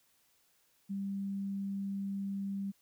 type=tone; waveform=sine; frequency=197.2 Hz; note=G3; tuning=11 cents sharp; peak=-34 dBFS; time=0.89-2.72 s; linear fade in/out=20 ms; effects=white hiss -71 dBFS RMS until 2.81 s